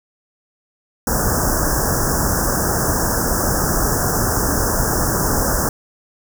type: band-stop noise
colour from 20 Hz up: pink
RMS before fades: -18 dBFS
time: 1.07-5.69 s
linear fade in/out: 2 ms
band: 1700 to 5200 Hz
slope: 96 dB/octave
effects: none